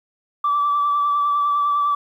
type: tone with vibrato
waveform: sine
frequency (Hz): 1161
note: D6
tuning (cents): -20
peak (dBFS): -15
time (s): 0.44-1.95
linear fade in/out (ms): 5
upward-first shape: sine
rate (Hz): 9.9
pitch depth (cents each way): 20
effects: tanh soft clip ceiling -12 dBFS + 9-bit